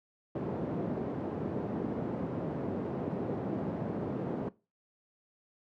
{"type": "band-pass noise", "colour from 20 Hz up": "pink", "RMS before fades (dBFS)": -35, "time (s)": [0.35, 4.49], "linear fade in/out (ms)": 5, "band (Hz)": [160, 490], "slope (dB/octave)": 12, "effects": ["noise-tail reverb RT60 0.3 s tail -21 dB re dry", "high-pass 80 Hz 12 dB/octave"]}